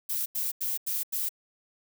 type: noise bursts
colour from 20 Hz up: violet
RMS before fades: -30 dBFS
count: 5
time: 0.09-1.292 s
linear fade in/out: 10 ms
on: 170 ms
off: 88 ms
effects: none